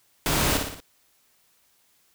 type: noise with echo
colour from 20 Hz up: pink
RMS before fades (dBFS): -24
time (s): 0.26-0.57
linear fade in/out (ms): 0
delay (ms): 58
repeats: 4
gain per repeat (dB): -5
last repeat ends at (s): 0.802
effects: white hiss -64 dBFS RMS until 2.14 s